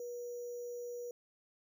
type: tone with sample-and-hold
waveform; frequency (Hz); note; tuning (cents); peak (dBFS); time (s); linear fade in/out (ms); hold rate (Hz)
sine; 482.5; B4; -40; -40; 0-1.11; 2; 6300
effects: none